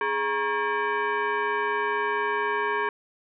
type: tone with frequency modulation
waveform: sine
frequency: 263.6 Hz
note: C4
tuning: 13 cents sharp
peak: -23 dBFS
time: 0.01-2.89 s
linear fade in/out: 2 ms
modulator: 681 Hz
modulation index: 2.5
effects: none